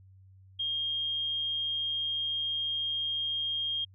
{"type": "tone", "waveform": "sine", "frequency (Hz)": 3227, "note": "G7", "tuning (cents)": 50, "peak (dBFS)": -29, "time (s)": [0.59, 3.85], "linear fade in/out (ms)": 10, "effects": ["added 95 Hz sine -53 dBFS peak until 3.94 s"]}